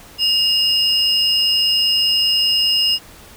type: tone pair together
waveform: triangle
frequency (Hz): 2845 / 5090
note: F7 / D#8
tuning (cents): +31 / +39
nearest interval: minor seventh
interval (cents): 1008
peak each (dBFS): -15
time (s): 0.18-2.99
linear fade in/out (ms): 50
effects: pink hiss -42 dBFS RMS until 3.36 s